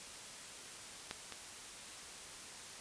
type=clicks; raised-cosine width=0.2 ms; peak=-22 / -27 dBFS; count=2; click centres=1.111 / 1.323 s; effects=white hiss -50 dBFS RMS until 2.8 s + resampled to 22050 Hz